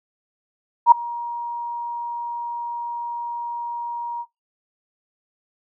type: tone with ADSR envelope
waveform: sine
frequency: 947 Hz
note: A#5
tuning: 27 cents sharp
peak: -3 dBFS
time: 0.86-4.26 s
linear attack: 56 ms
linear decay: 8 ms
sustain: -22 dB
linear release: 54 ms
effects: noise-tail reverb RT60 0.2 s tail -22 dB re dry